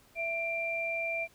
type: tone pair together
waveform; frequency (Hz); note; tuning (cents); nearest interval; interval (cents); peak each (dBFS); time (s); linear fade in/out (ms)
sine; 664.5 / 2368; E5 / D7; +14 / +14; octave + minor seventh; 2200; -35 / -32; 0.15-1.28; 50
effects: pink hiss -62 dBFS RMS until 1.34 s